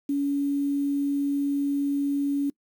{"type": "tone with quantisation", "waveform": "sine", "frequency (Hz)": 282.3, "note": "C#4", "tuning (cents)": 32, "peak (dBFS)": -22, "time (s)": [0.09, 2.5], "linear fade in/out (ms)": 5, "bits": 8, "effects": ["noise-tail reverb RT60 0.1 s tail -24 dB re dry"]}